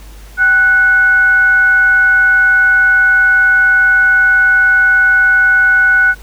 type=tone with frequency modulation; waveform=sine; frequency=1480 Hz; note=F#6; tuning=in tune; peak=-6 dBFS; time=0.37-6.15 s; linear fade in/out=50 ms; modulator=701 Hz; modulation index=0.22; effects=added 50 Hz sine -32 dBFS peak until 6.22 s + pink hiss -41 dBFS RMS until 6.22 s